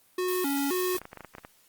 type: tone with vibrato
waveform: square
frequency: 319.7 Hz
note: D#4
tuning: 47 cents sharp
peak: -27 dBFS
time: 0.18-0.97 s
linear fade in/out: 5 ms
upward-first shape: square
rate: 1.9 Hz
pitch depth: 230 cents each way
type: noise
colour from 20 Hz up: blue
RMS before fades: -36 dBFS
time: 0.28-0.99 s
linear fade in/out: 5 ms
type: clicks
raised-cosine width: 0.5 ms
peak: -26 dBFS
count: 11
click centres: 0.95 / 0.982 / 1.016 / 1.054 / 1.131 / 1.173 / 1.207 / 1.247 / 1.351 / 1.383 / 1.449 s
effects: white hiss -62 dBFS RMS until 1.68 s + Opus 32 kbps